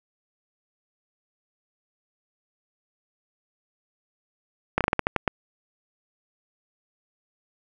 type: slowing click train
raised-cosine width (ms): 0.5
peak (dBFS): -5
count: 9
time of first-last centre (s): 4.78-5.278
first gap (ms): 27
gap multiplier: 1.23
effects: none